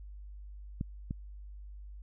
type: clicks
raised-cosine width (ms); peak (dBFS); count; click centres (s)
5; -21 / -23; 2; 0.811 / 1.109
effects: added 50 Hz sine -44 dBFS peak until 2.02 s